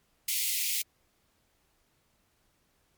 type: high-pass noise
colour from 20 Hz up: white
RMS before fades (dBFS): -30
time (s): 0.28-0.82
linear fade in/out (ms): 5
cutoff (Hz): 2000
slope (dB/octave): 96
effects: pink hiss -71 dBFS RMS until 2.97 s + MP3 96 kbps